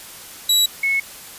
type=tone pair in turn; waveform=sawtooth / sine; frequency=3900 / 2195 Hz; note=B7 / C#7; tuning=-23 / -18 cents; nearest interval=minor seventh; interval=995 cents; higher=first; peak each=-10 / -16 dBFS; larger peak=first; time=0.49-0.66 / 0.83-1 s; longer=neither; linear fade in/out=5 ms; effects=white hiss -38 dBFS RMS until 1.38 s + resampled to 32000 Hz